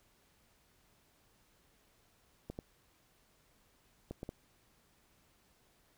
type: clicks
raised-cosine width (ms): 2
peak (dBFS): -28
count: 5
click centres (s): 2.5 / 2.589 / 4.11 / 4.231 / 4.291
effects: pink hiss -70 dBFS RMS until 5.97 s